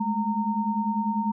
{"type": "tone cluster", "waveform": "sine", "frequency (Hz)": [206.9, 217, 920], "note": ["G#3", "A3", "A#5"], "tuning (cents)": [-6, -24, -23], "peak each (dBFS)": [-28, -28, -27], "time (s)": [0, 1.32], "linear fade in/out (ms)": 10, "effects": []}